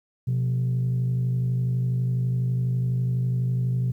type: tone pair together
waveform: sine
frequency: 125.7 / 177.77 Hz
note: B2 / F3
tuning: +31 / +31 cents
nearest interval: tritone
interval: 600 cents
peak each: -20 / -30 dBFS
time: 0.27-3.92 s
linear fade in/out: 10 ms
effects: tanh soft clip ceiling -18 dBFS + 10-bit